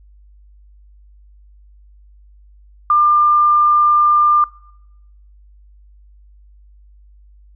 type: tone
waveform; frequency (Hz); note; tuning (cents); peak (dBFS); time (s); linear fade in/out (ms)
sine; 1197; D6; +33; -9; 2.9-4.44; 2
effects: noise-tail reverb RT60 0.9 s tail -24 dB re dry + added 50 Hz sine -43 dBFS peak until 7.55 s